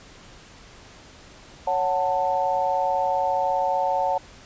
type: chord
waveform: sine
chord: F# minor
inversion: second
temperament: just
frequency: 555 / 740 / 888 Hz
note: C#5 / F#5 / A5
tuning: +2 / 0 / +16 cents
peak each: -26 / -24 / -24 dBFS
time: 1.67-4.18 s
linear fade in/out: 5 ms
effects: pink hiss -47 dBFS RMS until 4.45 s + resampled to 16000 Hz